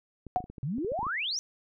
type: clicks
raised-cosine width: 3 ms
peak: -29 dBFS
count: 12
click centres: 0.267 / 0.368 / 0.404 / 0.441 / 0.5 / 0.582 / 0.783 / 0.847 / 0.919 / 0.991 / 1.03 / 1.067 s
type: tone with exponential decay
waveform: sine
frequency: 731 Hz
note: F#5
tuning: 21 cents flat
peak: -19 dBFS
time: 0.36-0.46 s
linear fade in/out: 0 ms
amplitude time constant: 20 ms
type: exponential sweep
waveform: sine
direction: up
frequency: 123.47 to 6140 Hz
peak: -29 dBFS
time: 0.63-1.39 s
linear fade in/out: 0 ms
effects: none